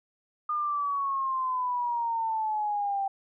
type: exponential sweep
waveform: sine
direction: down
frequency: 1220 to 780 Hz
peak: -26 dBFS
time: 0.49-3.08 s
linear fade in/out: 5 ms
effects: none